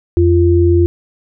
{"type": "tone pair together", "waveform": "sine", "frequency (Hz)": [86.2, 345.5], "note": ["F2", "F4"], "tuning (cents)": [-22, -19], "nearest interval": "2 octaves", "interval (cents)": 2403, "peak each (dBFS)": -10, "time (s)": [0.17, 0.86], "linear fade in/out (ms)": 0, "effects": []}